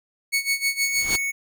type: tone with tremolo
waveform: sawtooth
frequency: 2217 Hz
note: C#7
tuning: in tune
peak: -15 dBFS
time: 0.32-1.18 s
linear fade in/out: 20 ms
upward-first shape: sine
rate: 6.4 Hz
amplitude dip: 85%
type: tone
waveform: square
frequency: 2217 Hz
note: C#7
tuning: in tune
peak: -24 dBFS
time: 0.81-1.32 s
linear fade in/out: 20 ms
type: noise with exponential growth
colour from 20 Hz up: pink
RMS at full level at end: -26 dBFS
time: 0.83-1.16 s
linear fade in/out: 5 ms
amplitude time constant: 70 ms
effects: none